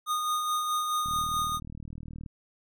square tone with tremolo, 1231 Hz, D#6, 19 cents flat, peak -26 dBFS, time 0.06-1.6 s, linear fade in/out 50 ms, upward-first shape sine, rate 4.7 Hz, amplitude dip 35%
click train, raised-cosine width 5 ms, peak -29 dBFS, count 48, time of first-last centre 1.06-2.262 s, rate 39.1 Hz
effects none

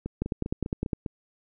two click trains, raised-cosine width 3 ms, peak -19 / -14 dBFS, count 6 / 8, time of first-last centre 0.06-1.062 / 0.22-0.932 s, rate 4.99 / 9.83 Hz, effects none

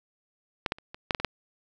clicks, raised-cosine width 0.3 ms, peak -10 / -11 / -30 / -24 / -9 / -10 / -18 / -7 dBFS, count 8, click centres 0.662 / 0.721 / 0.785 / 0.945 / 1.108 / 1.148 / 1.2 / 1.247 s, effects none

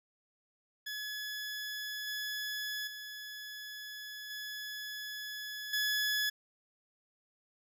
20% pulse tone with level steps, 1700 Hz, G#6, 40 cents sharp, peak -33 / -31 / -38 / -35 / -25 dBFS, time 0.86-6.3 s, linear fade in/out 10 ms, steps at 2.07 / 2.87 / 4.3 / 5.73 s, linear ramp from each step 5 ms, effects none

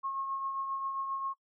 sine tone with tremolo, 1084 Hz, C#6, 39 cents flat, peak -31 dBFS, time 0.03-1.34 s, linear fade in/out 20 ms, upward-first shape triangle, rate 7.5 Hz, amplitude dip 45%, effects noise-tail reverb RT60 0.1 s tail -20 dB re dry

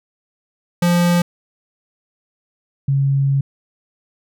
square / sine tone pair in turn, 174.3 / 137.86 Hz, F3 / C#3, -3 / -9 cents, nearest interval major third, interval 406 cents, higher first, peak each -13 dBFS, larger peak neither, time 0.82-1.22 / 2.88-3.41 s, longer second, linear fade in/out 5 ms, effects none

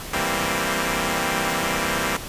5% pulse chord, C dominant seventh, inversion first, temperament equal, 164.81 / 196 / 233.1 / 261.6 Hz, E3 / G3 / Bb3 / C4, 0 / 0 / 0 / 0 cents, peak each -16 dBFS, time 0.13-2.17 s, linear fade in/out 5 ms, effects pink hiss -34 dBFS RMS until 2.28 s + resampled to 32000 Hz

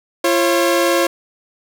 sawtooth tone pair together, 342 / 542.9 Hz, F4 / C#5, -36 / -36 cents, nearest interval minor sixth, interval 800 cents, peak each -12 dBFS, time 0.24-1.07 s, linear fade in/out 5 ms, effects none

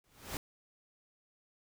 pink noise with exponential growth, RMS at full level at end -36 dBFS, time 0.04-0.37 s, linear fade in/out 1 ms, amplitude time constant 70 ms, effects none

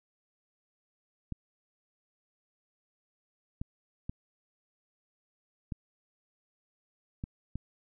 clicks, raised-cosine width 5 ms, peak -23 dBFS, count 6, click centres 1.323 / 3.615 / 4.095 / 5.722 / 7.239 / 7.556 s, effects none

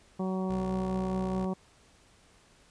harmonic tone, 187.5 Hz, F#3, 23 cents sharp, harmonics 1 / 2 / 3 / 4 / 5 / 6, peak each -30 / -36 / -40 / -42 / -44 / -46 dBFS, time 0.19-1.54 s, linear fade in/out 10 ms
20% pulse tone, 64.1 Hz, C2, 35 cents flat, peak -34 dBFS, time 0.49-1.46 s, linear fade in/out 10 ms
effects pink hiss -61 dBFS RMS until 2.7 s + resampled to 22050 Hz

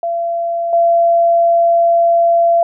sine tone with level steps, 680 Hz, F5, 46 cents flat, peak -15 / -8 dBFS, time 0.03-2.63 s, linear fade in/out 2 ms, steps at 0.73 s, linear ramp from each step 2 ms, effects none

